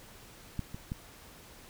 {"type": "clicks", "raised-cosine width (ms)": 5, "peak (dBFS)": [-20, -27, -22], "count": 3, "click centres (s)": [0.593, 0.745, 0.919], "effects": ["pink hiss -53 dBFS RMS until 1.69 s"]}